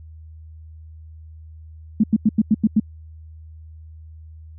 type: tone bursts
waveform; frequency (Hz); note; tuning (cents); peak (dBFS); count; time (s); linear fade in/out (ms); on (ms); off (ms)
sine; 216.1; A3; -31; -11; 7; 2-2.799; 5; 37; 90
effects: added 79 Hz sine -38 dBFS peak until 4.58 s